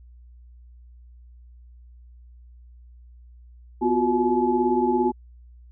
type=tone cluster; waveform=sine; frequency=248.2 / 353.1 / 370.6 / 855 Hz; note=B3 / F4 / F#4 / A5; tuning=+9 / +19 / +3 / -50 cents; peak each=-24 dBFS; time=3.81-5.12 s; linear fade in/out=20 ms; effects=added 60 Hz sine -45 dBFS peak until 5.71 s